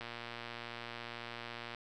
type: click train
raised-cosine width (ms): 0.3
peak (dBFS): -27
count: 206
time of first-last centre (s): 0.01-1.747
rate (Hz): 118
effects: none